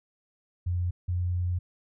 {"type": "tone pair in turn", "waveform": "sine", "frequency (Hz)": [88.6, 88.99], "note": ["F2", "F2"], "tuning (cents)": [25, 33], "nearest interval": "unison", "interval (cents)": 8, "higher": "second", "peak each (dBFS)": -25, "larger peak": "neither", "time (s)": [[0.66, 0.91], [1.08, 1.59]], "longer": "second", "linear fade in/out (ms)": 10, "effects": []}